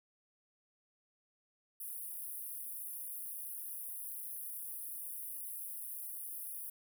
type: high-pass noise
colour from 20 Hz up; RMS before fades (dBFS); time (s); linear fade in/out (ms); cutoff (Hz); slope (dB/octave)
pink; -44; 1.8-6.7; 5; 9700; 96
effects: none